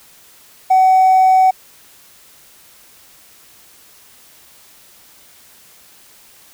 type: tone with hard clipping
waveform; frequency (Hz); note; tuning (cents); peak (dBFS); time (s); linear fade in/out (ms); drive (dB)
triangle; 753; F#5; +30; -7; 0.7-1.51; 10; 2
effects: white hiss -46 dBFS RMS until 6.53 s